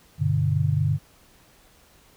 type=chord; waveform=sine; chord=G major; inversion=none; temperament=equal; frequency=98 / 123.47 / 146.83 Hz; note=G2 / B2 / D3; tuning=0 / 0 / 0 cents; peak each=-24 / -26 / -22 dBFS; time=0.18-0.99 s; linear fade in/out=50 ms; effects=pink hiss -56 dBFS RMS until 2.16 s